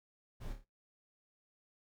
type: noise with echo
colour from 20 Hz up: brown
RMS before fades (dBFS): -42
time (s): 0.4-0.54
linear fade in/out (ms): 20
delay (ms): 28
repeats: 4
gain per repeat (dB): -6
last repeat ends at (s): 0.652
effects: noise-tail reverb RT60 0.2 s tail -21 dB re dry